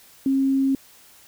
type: tone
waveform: sine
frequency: 270 Hz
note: C#4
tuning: 45 cents flat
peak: -17 dBFS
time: 0.26-0.75 s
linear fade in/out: 2 ms
effects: white hiss -51 dBFS RMS until 1.27 s